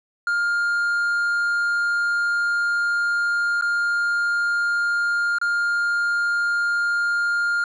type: tone with dropouts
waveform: triangle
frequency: 1407 Hz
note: F6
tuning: 12 cents sharp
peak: -17 dBFS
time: 0.27-7.64 s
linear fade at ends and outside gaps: 2 ms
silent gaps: 3.612-3.622 / 5.385-5.414 s
effects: resampled to 24000 Hz